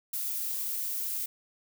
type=noise; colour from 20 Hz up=violet; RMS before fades=-33 dBFS; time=0.13-1.26 s; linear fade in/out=5 ms; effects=none